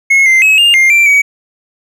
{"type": "tone with pitch steps", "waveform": "triangle", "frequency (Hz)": [2173, 2083, 2565, 2811, 2113, 2353, 2264], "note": ["C#7", "C7", "E7", "F7", "C7", "D7", "C#7"], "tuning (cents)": [-35, -8, -48, 11, 16, 3, 36], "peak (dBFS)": -3, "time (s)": [0.1, 1.22], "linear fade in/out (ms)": 10, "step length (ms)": 160, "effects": []}